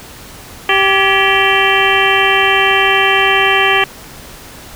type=harmonic tone with a mistuned harmonic; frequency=389.3 Hz; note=G4; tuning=12 cents flat; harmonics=1 / 2 / 3 / 4 / 5 / 6 / 7 / 8; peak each=-17 / -17 / -17 / -17 / -17 / -17 / -17 / -17 dBFS; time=0.69-3.84 s; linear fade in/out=2 ms; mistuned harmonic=4; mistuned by=+140 cents; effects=pink hiss -34 dBFS RMS until 4.75 s